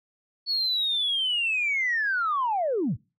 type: linear sweep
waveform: sine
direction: down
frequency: 4435 to 77.78 Hz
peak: -22 dBFS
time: 0.46-2.97 s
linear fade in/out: 50 ms
effects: noise-tail reverb RT60 0.3 s tail -24 dB re dry + tanh soft clip ceiling -18 dBFS